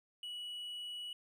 triangle tone, 2935 Hz, F#7, 15 cents flat, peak -40 dBFS, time 0.23-1.13 s, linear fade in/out 2 ms, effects none

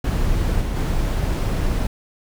brown noise with level steps, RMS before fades -20 / -23 / -20 dBFS, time 0.04-1.87 s, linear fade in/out 5 ms, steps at 0.61 / 0.76 s, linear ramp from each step 2 ms, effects none

